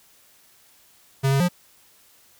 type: tone with pitch steps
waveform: square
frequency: 135.6 / 137.2 / 177.4 Hz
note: C#3 / C#3 / F3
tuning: -38 / -17 / +27 cents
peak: -18 dBFS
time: 1.23-1.488 s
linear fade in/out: 20 ms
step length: 86 ms
effects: white hiss -56 dBFS RMS until 2.39 s